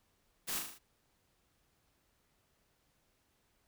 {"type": "noise with echo", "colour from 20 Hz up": "white", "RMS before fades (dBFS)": -38, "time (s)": [0.47, 0.6], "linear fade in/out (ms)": 20, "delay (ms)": 38, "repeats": 5, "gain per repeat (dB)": -4, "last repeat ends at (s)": 0.79, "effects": ["pink hiss -75 dBFS RMS until 3.67 s"]}